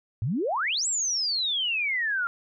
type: exponential two-way sweep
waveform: sine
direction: up then down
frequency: 98 to 7902 to 1368 Hz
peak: -24 dBFS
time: 0.22-2.27 s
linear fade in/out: 0 ms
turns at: 0.87 s
effects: none